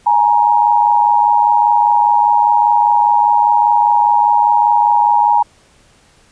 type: tone pair together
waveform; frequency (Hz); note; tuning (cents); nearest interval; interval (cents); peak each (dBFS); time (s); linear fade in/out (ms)
sine; 837 / 942; G#5 / A#5; +13 / +18; major second; 205; -11; 0.06-5.43; 10
effects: pink hiss -50 dBFS RMS until 6.31 s + resampled to 22050 Hz